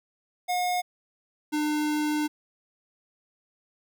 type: tone pair in turn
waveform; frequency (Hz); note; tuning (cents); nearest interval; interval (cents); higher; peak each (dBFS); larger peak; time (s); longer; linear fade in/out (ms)
square; 720 / 301.1; F#5 / D4; -47 / +43; octave + minor third; 1510; first; -25; neither; 0.48-0.82 / 1.52-2.28; second; 20
effects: none